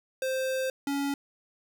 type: tone pair in turn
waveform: square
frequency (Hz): 523.3 / 280.7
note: C5 / C#4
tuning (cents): 0 / +22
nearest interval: major seventh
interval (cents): 1078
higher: first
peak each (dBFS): -28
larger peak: neither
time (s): 0.22-0.7 / 0.87-1.14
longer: first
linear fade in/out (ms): 2
effects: none